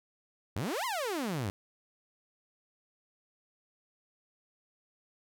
sawtooth exponential two-way sweep, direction up then down, 83.5 to 1079 to 90 Hz, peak -28 dBFS, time 0.56-1.5 s, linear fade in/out 0 ms, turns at 0.85 s, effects none

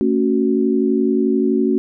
sine chord, F# minor, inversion first, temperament equal with one note detuned, 225.5 / 277.2 / 370 Hz, A3 / C#4 / F#4, +43 / 0 / 0 cents, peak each -18 / -18 / -18 dBFS, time 0.01-1.78 s, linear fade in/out 0 ms, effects none

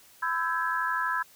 sine tone cluster, 1008 / 1319 / 1585 / 1677 Hz, B5 / E6 / G6 / G#6, +35 / +1 / +19 / +16 cents, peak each -30 / -31 / -34 / -31 dBFS, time 0.22-1.23 s, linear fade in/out 10 ms, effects white hiss -56 dBFS RMS until 1.35 s

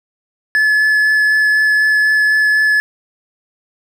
triangle tone with vibrato, 1719 Hz, A6, 41 cents flat, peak -8 dBFS, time 0.55-2.8 s, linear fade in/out 0 ms, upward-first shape sine, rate 4 Hz, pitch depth 8 cents each way, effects none

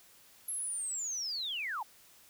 sine linear sweep, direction down, 11330 to 776 Hz, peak -34 dBFS, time 0.48-1.83 s, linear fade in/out 5 ms, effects white hiss -60 dBFS RMS until 2.29 s

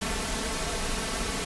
pink noise with comb filter, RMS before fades -30 dBFS, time 0.01-1.45 s, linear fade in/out 10 ms, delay 4.5 ms, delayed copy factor +0.65, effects resampled to 24000 Hz

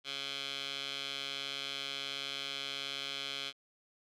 15% pulse tone with band-pass filter, 138.59 Hz, C#3, in tune, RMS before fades -40 dBFS, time 0.04-3.53 s, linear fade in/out 50 ms, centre 3400 Hz, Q 3.2, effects none

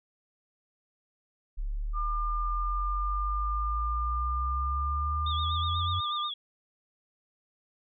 sine exponential sweep, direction up, 34.65 to 91.1 Hz, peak -29 dBFS, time 1.57-6.01 s, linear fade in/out 20 ms
sine tone, 1201 Hz, D6, 38 cents sharp, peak -30 dBFS, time 1.93-6.31 s, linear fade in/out 50 ms
sine tone with vibrato, 3520 Hz, A7, in tune, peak -33 dBFS, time 5.26-6.34 s, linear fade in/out 5 ms, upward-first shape sine, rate 8.2 Hz, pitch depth 97 cents each way
effects none

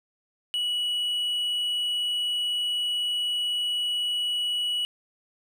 triangle tone, 2934 Hz, F#7, 15 cents flat, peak -23 dBFS, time 0.54-4.85 s, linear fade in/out 0 ms, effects none

